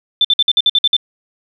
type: tone bursts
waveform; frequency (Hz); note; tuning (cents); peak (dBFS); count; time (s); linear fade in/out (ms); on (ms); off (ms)
sine; 3540; A7; +10; -8; 9; 0.21-0.966; 2; 36; 54
effects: 8-bit